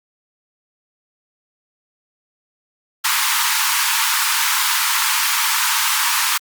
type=high-pass noise; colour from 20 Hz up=pink; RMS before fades=-18 dBFS; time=3.04-6.38 s; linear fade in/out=10 ms; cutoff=880 Hz; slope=96 dB/octave; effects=Opus 48 kbps